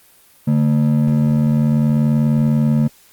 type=ring-modulated tone; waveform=triangle; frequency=185 Hz; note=F#3; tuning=in tune; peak=-7 dBFS; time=0.47-2.88 s; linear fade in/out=10 ms; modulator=40.2 Hz; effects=white hiss -50 dBFS RMS until 3.12 s + Opus 32 kbps